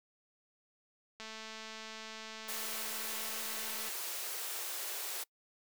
click train, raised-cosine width 0.2 ms, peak -29 dBFS, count 592, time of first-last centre 1.2-3.886 s, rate 220 Hz
white high-pass noise, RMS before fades -40 dBFS, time 2.48-5.24 s, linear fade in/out 10 ms, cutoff 330 Hz, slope 96 dB/octave
effects noise-tail reverb RT60 0.1 s tail -25 dB re dry

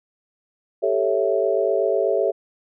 sine chord, A dominant seventh, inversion third, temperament equal, 392 / 440 / 554.4 / 659.3 Hz, G4 / A4 / C#5 / E5, 0 / 0 / 0 / 0 cents, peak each -23 dBFS, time 0.82-2.32 s, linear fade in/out 20 ms, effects none

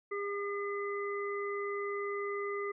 harmonic tone, 404.3 Hz, G#4, 46 cents flat, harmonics 1 / 3 / 5, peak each -35 / -40 / -42 dBFS, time 0.11-2.72 s, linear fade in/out 10 ms, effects none

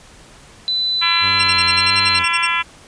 sine tone with pitch glide, 4000 to 4103 Hz, B7 to C8, +21 to -35 cents, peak -16 dBFS, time 0.68-2.19 s, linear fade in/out 0 ms, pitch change +44 cents, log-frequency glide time 1.08-1.56 s
harmonic tone, 337.4 Hz, E4, 40 cents sharp, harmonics 3 / 4 / 5 / 6 / 7 / 8 / 9 / 10, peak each -22 / -23 / -26 / -25 / -21 / -24 / -29 / -29 dBFS, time 1.01-2.63 s, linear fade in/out 20 ms
sawtooth tone with vibrato, 92.5 Hz, F#2, in tune, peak -24 dBFS, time 1.2-2.26 s, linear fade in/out 50 ms, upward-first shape sine, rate 1.6 Hz, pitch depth 110 cents each way
sawtooth tone bursts, 2732 Hz, F7, 39 cents flat, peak -14 dBFS, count 12, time 1.39-2.471 s, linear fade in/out 10 ms, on 47 ms, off 47 ms
effects pink hiss -44 dBFS RMS until 2.87 s + resampled to 22050 Hz

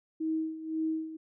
sine tone with tremolo, 318.2 Hz, D#4, 39 cents sharp, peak -27 dBFS, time 0.2-1.17 s, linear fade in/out 10 ms, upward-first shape sine, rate 1.9 Hz, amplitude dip 75%, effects none

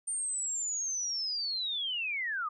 sine linear sweep, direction down, 8940 to 1172 Hz, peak -31 dBFS, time 0.07-2.49 s, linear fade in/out 10 ms, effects none

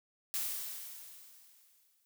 blue noise with exponential decay, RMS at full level -34 dBFS, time 0.34-2.05 s, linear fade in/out 0 ms, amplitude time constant 370 ms, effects none

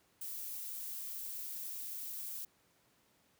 violet noise, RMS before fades -43 dBFS, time 0.21-2.45 s, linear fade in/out 5 ms, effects pink hiss -71 dBFS RMS until 3.39 s + high-pass 100 Hz 12 dB/octave

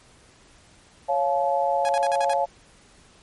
sine chord, Db augmented, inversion none, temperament equal with one note detuned, 554.4 / 698.5 / 861.4 Hz, Db5 / F5 / A5, 0 / 0 / -37 cents, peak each -24 dBFS, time 1.08-2.46 s, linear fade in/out 20 ms
sawtooth tone bursts, 830.6 Hz, G#5, in tune, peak -23 dBFS, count 6, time 1.85-2.335 s, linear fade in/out 0 ms, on 40 ms, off 49 ms
effects pink hiss -54 dBFS RMS until 3.22 s + MP3 48 kbps

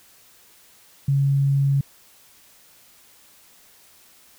sine tone, 138.8 Hz, C#3, 3 cents sharp, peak -16 dBFS, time 1.08-1.81 s, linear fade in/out 5 ms, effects white hiss -53 dBFS RMS until 4.38 s

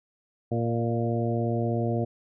harmonic tone with a mistuned harmonic, 116.54 Hz, A#2, in tune, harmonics 1 / 2 / 3 / 4 / 5 / 6, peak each -27 / -30 / -32 / -33 / -34 / -35 dBFS, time 0.51-2.05 s, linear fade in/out 10 ms, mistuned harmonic 5, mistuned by +24 cents, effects none

